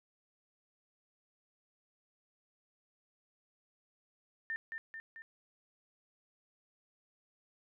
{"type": "tone with echo", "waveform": "sine", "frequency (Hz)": 1800, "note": "A6", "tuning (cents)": 39, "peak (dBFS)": -35, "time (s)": [4.5, 4.56], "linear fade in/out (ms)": 0, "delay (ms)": 220, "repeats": 3, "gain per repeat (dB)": -4, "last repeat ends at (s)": 5.22, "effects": []}